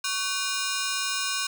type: ring-modulated tone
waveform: 10% pulse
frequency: 1318.5 Hz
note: E6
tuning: in tune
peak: -15 dBFS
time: 0.04-1.47 s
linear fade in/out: 5 ms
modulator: 201 Hz
effects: none